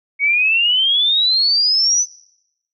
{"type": "exponential sweep", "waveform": "sine", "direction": "up", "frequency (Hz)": [2217, 6100], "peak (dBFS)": -12, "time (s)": [0.19, 2.06], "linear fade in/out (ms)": 50, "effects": ["noise-tail reverb RT60 0.8 s tail -21 dB re dry"]}